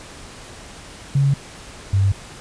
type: tone pair in turn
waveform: sine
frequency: 139 / 97.81 Hz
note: C#3 / G2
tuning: +5 / -3 cents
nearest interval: tritone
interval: 608 cents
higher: first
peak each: -13 dBFS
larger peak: neither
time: 1.15-1.34 / 1.93-2.12 s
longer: neither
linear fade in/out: 5 ms
effects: pink hiss -39 dBFS RMS until 2.4 s + resampled to 22050 Hz